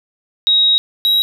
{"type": "tone pair in turn", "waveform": ["sine", "triangle"], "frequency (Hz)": [3799, 3843], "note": ["A#7", "B7"], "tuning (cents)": [32, -48], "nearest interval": "unison", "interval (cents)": 20, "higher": "second", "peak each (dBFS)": -9, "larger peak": "neither", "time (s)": [[0.47, 0.78], [1.05, 1.22]], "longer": "first", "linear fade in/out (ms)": 0, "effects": []}